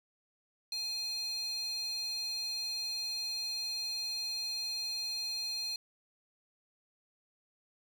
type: tone with high-pass filter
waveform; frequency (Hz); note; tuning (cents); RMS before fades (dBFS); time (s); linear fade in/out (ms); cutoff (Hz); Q
square; 839; G#5; +17; -37; 0.72-5.76; 2; 4000; 7.1
effects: none